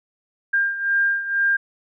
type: beating tone pair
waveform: sine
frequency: 1600 / 1602.1 Hz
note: G6 / G6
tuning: +35 / +37 cents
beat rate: 2.1 Hz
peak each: -19 / -24 dBFS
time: 0.53-1.57 s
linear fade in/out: 10 ms
effects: none